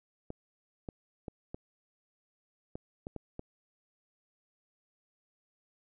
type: clicks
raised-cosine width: 2 ms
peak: -26 dBFS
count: 8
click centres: 0.304 / 0.888 / 1.282 / 1.545 / 2.755 / 3.069 / 3.163 / 3.394 s
effects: none